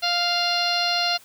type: harmonic tone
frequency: 698.5 Hz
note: F5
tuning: in tune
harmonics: 1 / 2 / 3 / 4 / 5 / 6 / 7 / 8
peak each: -26 / -29 / -33 / -28 / -32 / -24 / -32 / -36 dBFS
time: 0.02-1.18 s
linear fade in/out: 20 ms
effects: white hiss -51 dBFS RMS until 1.24 s

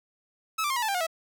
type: tone with pitch steps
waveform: sawtooth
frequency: 1297 / 1175.7 / 1065.7 / 966.1 / 875.7 / 793.8 / 719.6 / 652.3 Hz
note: E6 / D6 / C6 / B5 / A5 / G5 / F#5 / E5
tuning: -28 / +2 / +31 / -38 / -8 / +22 / -48 / -18 cents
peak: -22 dBFS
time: 0.58-1.068 s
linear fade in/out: 10 ms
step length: 61 ms
effects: none

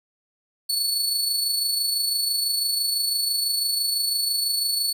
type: tone with amplitude modulation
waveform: sawtooth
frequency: 4435 Hz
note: C#8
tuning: in tune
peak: -17 dBFS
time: 0.69-4.93 s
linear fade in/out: 10 ms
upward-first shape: sine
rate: 26 Hz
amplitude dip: 40%
effects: none

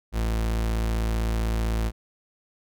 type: tone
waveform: 40% pulse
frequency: 55.7 Hz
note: A1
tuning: 22 cents sharp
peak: -22 dBFS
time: 0.12-1.92 s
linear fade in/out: 50 ms
effects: none

